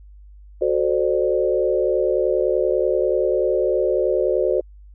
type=chord; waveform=sine; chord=D dominant seventh; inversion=first; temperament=equal with one note detuned; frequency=370 / 440 / 523.3 / 593.8 Hz; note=F#4 / A4 / C5 / D5; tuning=0 / 0 / 0 / +19 cents; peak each=-21 / -24 / -21 / -23 dBFS; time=0.61-4.61 s; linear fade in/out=10 ms; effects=added 50 Hz sine -41 dBFS peak until 4.94 s